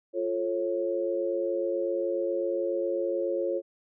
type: chord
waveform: sine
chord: F augmented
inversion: none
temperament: just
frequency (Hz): 349.2 / 436.5 / 545.7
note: F4 / A4 / C#5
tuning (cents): 0 / -14 / -27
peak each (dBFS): -30 / -33 / -29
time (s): 0.13-3.62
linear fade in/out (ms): 50
effects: none